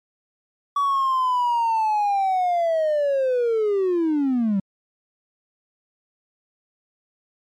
triangle linear sweep, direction down, 1141 to 188.4 Hz, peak -15 dBFS, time 0.76-4.6 s, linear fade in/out 5 ms, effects tanh soft clip ceiling -13 dBFS + MP3 64 kbps

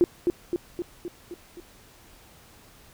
sine tone with echo, 349.2 Hz, F4, in tune, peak -14 dBFS, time 0.01-0.04 s, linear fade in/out 0 ms, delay 260 ms, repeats 6, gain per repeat -4 dB, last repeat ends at 1.6 s, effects pink hiss -53 dBFS RMS until 2.93 s

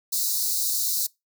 white high-pass noise, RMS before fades -25 dBFS, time 0.12-1.07 s, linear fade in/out 10 ms, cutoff 3900 Hz, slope 96 dB/octave, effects noise-tail reverb RT60 0.2 s tail -23 dB re dry

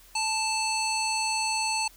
harmonic tone, 880 Hz, A5, in tune, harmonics 1 / 3 / 5 / 7 / 9 / 10, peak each -29 / -31 / -31 / -37 / -35 / -39 dBFS, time 0.15-1.88 s, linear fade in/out 5 ms, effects added 42 Hz sine -56 dBFS peak until 1.96 s + white hiss -55 dBFS RMS until 1.96 s

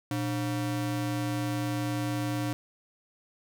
square ring-modulated tone, 208.8 Hz, G#3, 10 cents sharp, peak -26 dBFS, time 0.11-2.53 s, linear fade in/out 0 ms, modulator 89.3 Hz, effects none

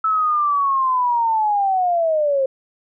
sine linear sweep, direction down, 1312 to 523.3 Hz, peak -15 dBFS, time 0.04-2.46 s, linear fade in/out 5 ms, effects none

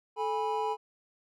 triangle tone cluster, 435.6 / 823 / 982 Hz, A4 / G#5 / B5, -17 / -16 / -10 cents, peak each -31 dBFS, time 0.16-0.77 s, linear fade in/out 50 ms, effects none

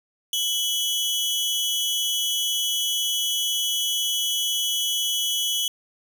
sawtooth tone pair together, 2998 / 3320 Hz, F#7 / G#7, +22 / -1 cents, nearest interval major second, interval 177 cents, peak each -22 dBFS, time 0.33-5.68 s, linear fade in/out 2 ms, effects none

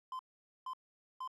triangle tone bursts, 1032 Hz, C6, 24 cents flat, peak -37 dBFS, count 3, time 0.12-1.276 s, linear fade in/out 2 ms, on 72 ms, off 470 ms, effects none

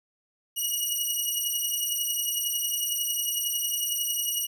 10% pulse beating tone pair, 2895 / 2906 Hz, F#7 / F#7, -38 / -32 cents, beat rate 11 Hz, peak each -21 / -21 dBFS, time 0.56-4.47 s, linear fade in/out 20 ms, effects none

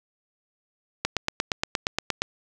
click train, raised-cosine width 0.2 ms, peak -6 dBFS, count 11, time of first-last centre 1.05-2.22 s, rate 8.55 Hz, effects none

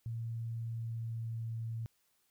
sine tone with pitch glide, 114.9 to 113.71 Hz, A#2 to A#2, -25 to -43 cents, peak -36 dBFS, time 0.06-1.86 s, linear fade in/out 0 ms, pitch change -18 cents, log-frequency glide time 0.6-1.56 s, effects white hiss -75 dBFS RMS until 2.3 s

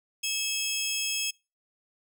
20% pulse tone pair together, 2600 / 3276 Hz, E7 / G#7, -24 / -24 cents, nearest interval major third, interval 400 cents, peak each -26 dBFS, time 0.23-1.31 s, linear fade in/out 10 ms, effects noise-tail reverb RT60 0.3 s tail -26 dB re dry

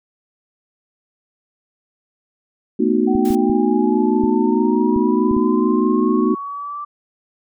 sine chord, B dominant seventh, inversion third, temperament just, 222.2 / 246.9 / 308.7 / 370.4 Hz, A3 / B3 / D#4 / F#4, +17 / 0 / -14 / +2 cents, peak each -19 dBFS, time 2.79-6.35 s, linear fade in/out 10 ms
sine linear sweep, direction up, 751 to 1173 Hz, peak -25 dBFS, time 3.07-6.85 s, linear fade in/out 10 ms
clicks, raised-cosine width 5 ms, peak -16 dBFS, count 7, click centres 3.153 / 3.305 / 3.498 / 4.238 / 4.963 / 5.313 / 5.367 s
white noise, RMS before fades -36 dBFS, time 3.25-3.35 s, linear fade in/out 0 ms
effects none

